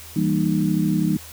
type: tone cluster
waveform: sine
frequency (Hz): 164.3 / 196.9 / 232.9 / 306.9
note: E3 / G3 / A#3 / D#4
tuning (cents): -5 / +8 / -1 / -24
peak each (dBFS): -22 / -22 / -26 / -23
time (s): 0.16-1.17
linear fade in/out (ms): 5
effects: added 81 Hz sine -44 dBFS peak until 1.32 s + white hiss -41 dBFS RMS until 1.32 s